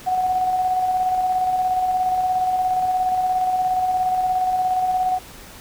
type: tone with tremolo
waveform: sine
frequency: 740 Hz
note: F#5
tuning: in tune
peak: -16 dBFS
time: 0.06-5.19 s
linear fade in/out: 20 ms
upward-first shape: square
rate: 17 Hz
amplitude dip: 30%
effects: pink hiss -41 dBFS RMS until 5.6 s